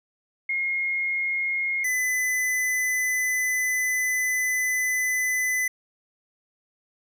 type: tone pair in turn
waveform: sine / square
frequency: 2147 / 2010 Hz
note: C7 / B6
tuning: +44 / +30 cents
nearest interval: minor second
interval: 114 cents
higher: first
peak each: -23 dBFS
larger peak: neither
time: 0.49-1.84 / 1.84-5.68 s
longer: second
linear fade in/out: 5 ms
effects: none